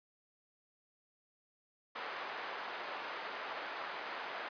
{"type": "band-pass noise", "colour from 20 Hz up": "white", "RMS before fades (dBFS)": -43, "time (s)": [1.95, 4.49], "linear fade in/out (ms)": 10, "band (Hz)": [530, 1600], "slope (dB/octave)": 12, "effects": ["resampled to 11025 Hz"]}